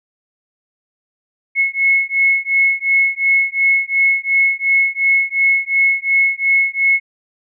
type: beating tone pair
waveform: sine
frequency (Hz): 2183 / 2185.8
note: C#7 / C#7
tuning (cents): -27 / -25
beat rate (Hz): 2.8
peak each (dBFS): -15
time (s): 1.55-7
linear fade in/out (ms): 50
effects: none